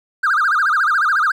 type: tone with vibrato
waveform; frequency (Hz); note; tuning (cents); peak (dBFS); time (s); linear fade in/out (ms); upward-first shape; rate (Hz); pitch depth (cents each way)
triangle; 1392; F6; -6; -10; 0.23-1.32; 10; sine; 14; 270
effects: tanh soft clip ceiling -9 dBFS